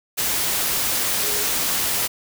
sine tone in noise, 416.6 Hz, G#4, 5 cents sharp, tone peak -32 dBFS, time 1.22-1.45 s, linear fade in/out 20 ms, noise white, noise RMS -22 dBFS, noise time 0.17-2.08 s, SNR -13 dB, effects none

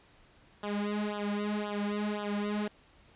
sawtooth tone with flanger, 207.2 Hz, G#3, 4 cents flat, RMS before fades -33 dBFS, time 0.63-2.68 s, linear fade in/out 5 ms, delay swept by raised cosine 0.43 to 3.63 ms, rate 1.9 Hz, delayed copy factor -1, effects pink hiss -61 dBFS RMS until 3.15 s + resampled to 8000 Hz

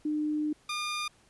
sine / 15% pulse tone pair in turn, 302.4 / 1209.6 Hz, D#4 / D#6, -49 / -49 cents, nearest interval 2 octaves, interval 2400 cents, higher second, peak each -27 / -25 dBFS, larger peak second, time 0.05-0.53 / 0.69-1.08 s, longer first, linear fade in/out 5 ms, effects pink hiss -63 dBFS RMS until 1.29 s + resampled to 24000 Hz

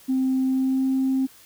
sine tone with pitch glide, 261.6 to 264.5 Hz, C4 to C4, 0 to +19 cents, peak -18 dBFS, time 0.08-1.27 s, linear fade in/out 20 ms, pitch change +19 cents, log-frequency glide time 0.44-0.88 s, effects tanh soft clip ceiling -15 dBFS + white hiss -51 dBFS RMS until 1.45 s

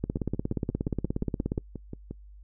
two click trains, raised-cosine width 3 ms, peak -23 / -15 dBFS, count 12 / 27, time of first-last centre 0.17-2.11 / 0.04-1.578 s, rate 5.67 / 16.9 Hz, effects noise-tail reverb RT60 0.1 s tail -25 dB re dry + added 50 Hz sine -46 dBFS peak until 2.43 s

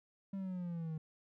triangle exponential sweep, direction down, 197.5 to 155.56 Hz, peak -36 dBFS, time 0.33-0.98 s, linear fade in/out 5 ms, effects none

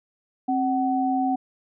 sine tone pair together, 265.6 / 751.2 Hz, C4 / F#5, +26 / +26 cents, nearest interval octave + tritone, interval 1800 cents, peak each -23 dBFS, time 0.48-1.36 s, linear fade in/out 10 ms, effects none

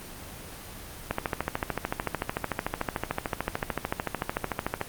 click train, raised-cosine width 0.5 ms, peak -11 dBFS, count 51, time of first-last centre 1.11-4.814 s, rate 13.5 Hz, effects pink hiss -42 dBFS RMS until 4.88 s + Opus 24 kbps

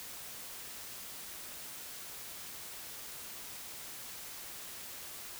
silence, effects white hiss -46 dBFS RMS until 5.39 s

